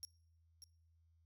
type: tone with echo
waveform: 30% pulse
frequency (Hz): 5580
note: F8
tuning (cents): -2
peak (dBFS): -40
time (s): 0.03-0.05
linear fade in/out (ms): 0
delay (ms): 590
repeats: 1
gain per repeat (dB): -9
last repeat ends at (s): 0.64
effects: noise-tail reverb RT60 0.7 s tail -24 dB re dry + added 82 Hz sine -69 dBFS peak until 1.25 s